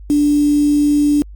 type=tone with quantisation; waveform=sine; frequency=292.8 Hz; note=D4; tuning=5 cents flat; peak=-10 dBFS; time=0.1-1.22 s; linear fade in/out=0 ms; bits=5; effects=added 50 Hz sine -32 dBFS peak until 1.35 s + Opus 48 kbps